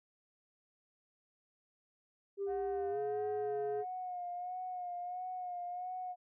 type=tone with pitch glide; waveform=sine; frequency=397.4 to 420.1 Hz; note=G4 to G#4; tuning=+24 to +20 cents; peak=-33 dBFS; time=2.37-3.85 s; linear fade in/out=50 ms; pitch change=+96 cents; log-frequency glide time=2.89-2.99 s
type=tone with vibrato; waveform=sine; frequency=722 Hz; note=F#5; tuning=43 cents flat; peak=-38 dBFS; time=2.46-6.16 s; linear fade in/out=50 ms; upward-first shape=sine; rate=1.5 Hz; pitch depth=38 cents each way
effects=tanh soft clip ceiling -30 dBFS